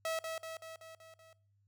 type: tone with echo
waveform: sawtooth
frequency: 648 Hz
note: E5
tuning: 30 cents flat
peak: -30 dBFS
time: 0.05-0.19 s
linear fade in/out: 2 ms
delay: 190 ms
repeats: 6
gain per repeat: -4 dB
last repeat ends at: 1.33 s
effects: noise-tail reverb RT60 0.5 s tail -21 dB re dry + added 100 Hz sine -69 dBFS peak until 1.67 s